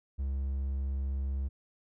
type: tone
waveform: triangle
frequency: 67.8 Hz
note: C#2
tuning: 38 cents flat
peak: -28 dBFS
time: 0.18-1.49 s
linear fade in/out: 20 ms
effects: none